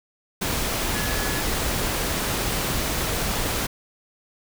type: tone in noise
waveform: sine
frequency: 1700 Hz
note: G#6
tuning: 40 cents sharp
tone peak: -32 dBFS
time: 0.94-1.41 s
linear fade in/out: 10 ms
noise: pink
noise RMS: -25 dBFS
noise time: 0.41-3.67 s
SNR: -10 dB
effects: none